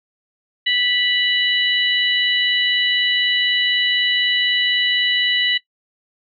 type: harmonic tone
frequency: 984 Hz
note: B5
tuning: 7 cents flat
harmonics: 2 / 3 / 4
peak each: -20 / -18 / -22 dBFS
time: 0.66-5.58 s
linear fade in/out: 10 ms
effects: noise-tail reverb RT60 0.1 s tail -18 dB re dry